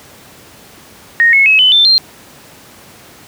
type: tone with pitch steps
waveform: sine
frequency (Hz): 1860 / 2187 / 2570 / 3022 / 3552 / 4176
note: A#6 / C#7 / E7 / F#7 / A7 / C8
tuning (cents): -4 / -24 / -45 / +36 / +16 / -4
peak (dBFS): -5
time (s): 1.2-1.98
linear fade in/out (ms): 0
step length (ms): 130
effects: pink hiss -39 dBFS RMS until 3.27 s + high-pass 100 Hz 12 dB/octave